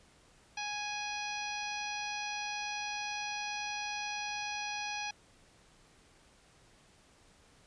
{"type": "harmonic tone", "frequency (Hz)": 830.6, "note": "G#5", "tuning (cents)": 0, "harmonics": [1, 2, 3, 4, 5, 6, 7], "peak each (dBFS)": [-40, -45, -40, -47, -47, -48, -47], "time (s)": [0.57, 5.11], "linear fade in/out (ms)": 5, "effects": ["pink hiss -63 dBFS RMS until 7.66 s", "resampled to 22050 Hz"]}